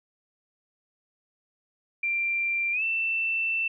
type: tone with pitch glide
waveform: sine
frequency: 2367 to 2672 Hz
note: D7 to E7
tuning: +13 to +23 cents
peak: -24 dBFS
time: 2.03-3.68 s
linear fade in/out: 5 ms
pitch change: +210 cents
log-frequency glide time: 2.72-2.83 s
effects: none